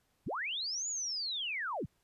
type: linear two-way sweep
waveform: sine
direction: up then down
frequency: 45.63 to 6990 to 58.8 Hz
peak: -34 dBFS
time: 0.26-1.86 s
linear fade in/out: 10 ms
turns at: 0.88 s
effects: pink hiss -75 dBFS RMS until 2.03 s + resampled to 32000 Hz